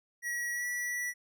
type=tone with pitch glide; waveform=square; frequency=1919 to 1950.3 Hz; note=A#6 to B6; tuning=+50 to -22 cents; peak=-33 dBFS; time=0.22-1.14 s; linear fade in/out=50 ms; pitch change=+28 cents; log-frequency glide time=0.52-0.66 s; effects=none